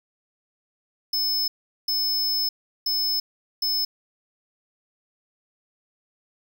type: tone bursts at uneven times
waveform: square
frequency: 5220 Hz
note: E8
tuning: 18 cents flat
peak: -22 dBFS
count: 4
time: 1.13-1.48 / 1.88-2.49 / 2.86-3.2 / 3.62-3.85 s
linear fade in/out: 5 ms
effects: none